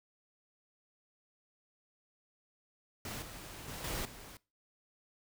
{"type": "noise with level steps", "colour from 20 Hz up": "pink", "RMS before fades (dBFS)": [-42, -48, -44, -38, -51], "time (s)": [3.05, 4.37], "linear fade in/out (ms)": 2, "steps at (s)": [3.22, 3.68, 3.84, 4.05], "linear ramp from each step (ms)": 2, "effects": ["noise-tail reverb RT60 0.3 s tail -22 dB re dry"]}